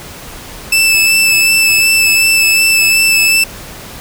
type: tone with vibrato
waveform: sawtooth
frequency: 2637 Hz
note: E7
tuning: in tune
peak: -4 dBFS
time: 0.72-3.44 s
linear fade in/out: 5 ms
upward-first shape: sine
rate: 2.7 Hz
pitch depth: 14 cents each way
effects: pink hiss -30 dBFS RMS until 4 s